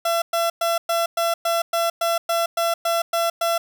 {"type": "tone bursts", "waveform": "30% pulse", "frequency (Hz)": 675, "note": "E5", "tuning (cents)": 41, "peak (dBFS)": -16, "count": 13, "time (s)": [0.05, 3.58], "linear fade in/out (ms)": 5, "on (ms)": 170, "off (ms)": 110, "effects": []}